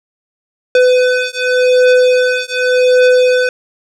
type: beating tone pair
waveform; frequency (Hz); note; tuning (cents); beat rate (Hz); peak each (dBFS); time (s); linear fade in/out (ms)
square; 502 / 502.87; B4 / B4; +28 / +31; 0.87; -12; 0.75-3.49; 2
effects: low-pass 5000 Hz 12 dB/octave